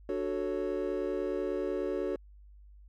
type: chord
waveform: triangle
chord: D major seventh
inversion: none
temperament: equal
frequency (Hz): 293.7 / 370 / 440 / 554.4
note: D4 / F#4 / A4 / C#5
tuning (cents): 0 / 0 / 0 / 0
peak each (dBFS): -36 / -32 / -34 / -35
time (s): 0.09-2.16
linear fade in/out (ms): 2
effects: added 50 Hz sine -51 dBFS peak until 2.88 s